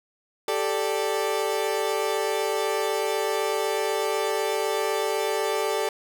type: chord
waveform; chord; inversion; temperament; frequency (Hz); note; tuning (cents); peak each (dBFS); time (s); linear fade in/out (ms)
30% pulse; G suspended second; none; equal; 392 / 440 / 587.3; G4 / A4 / D5; 0 / 0 / 0; -26 / -24 / -27; 0.48-5.89; 2
effects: none